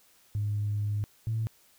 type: tone pair in turn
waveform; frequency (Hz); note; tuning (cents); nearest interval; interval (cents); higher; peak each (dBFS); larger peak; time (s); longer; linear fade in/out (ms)
sine; 103.8 / 111.67; G#2 / A2; 0 / +26; minor second; 126; second; -26; neither; 0.35-1.04 / 1.27-1.47; first; 0
effects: tanh soft clip ceiling -22 dBFS + white hiss -62 dBFS RMS until 1.78 s